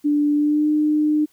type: tone with pitch glide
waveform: sine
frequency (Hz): 293.7 to 302.5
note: D4 to D#4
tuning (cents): 0 to -49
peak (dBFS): -15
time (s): 0.04-1.26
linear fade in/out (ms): 20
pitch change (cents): +51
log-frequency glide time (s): 0.34-0.68
effects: white hiss -60 dBFS RMS until 1.32 s